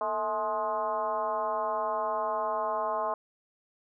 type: tone with frequency modulation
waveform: sine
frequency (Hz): 851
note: G#5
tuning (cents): +42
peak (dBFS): -27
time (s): 0.01-3.14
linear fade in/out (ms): 2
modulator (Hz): 203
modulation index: 1.6
effects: none